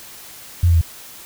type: tone with pitch steps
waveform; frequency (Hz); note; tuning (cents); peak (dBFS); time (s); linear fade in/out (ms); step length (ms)
sine; 87.31 / 84.68 / 82.12; F2 / E2 / E2; 0 / +47 / -6; -10; 0.63-0.813; 5; 61
effects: white hiss -39 dBFS RMS until 1.25 s